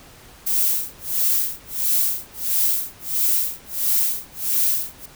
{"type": "noise with tremolo", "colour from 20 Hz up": "violet", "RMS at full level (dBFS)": -18, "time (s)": [0.46, 5.06], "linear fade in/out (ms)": 10, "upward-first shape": "sine", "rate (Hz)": 1.5, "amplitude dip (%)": 100, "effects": ["pink hiss -46 dBFS RMS until 5.15 s"]}